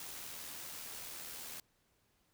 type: noise with amplitude modulation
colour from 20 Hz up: white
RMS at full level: -45 dBFS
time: 0-1.6 s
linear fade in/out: 2 ms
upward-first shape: sine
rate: 80.3 Hz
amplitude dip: 35%
effects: pink hiss -75 dBFS RMS until 2.33 s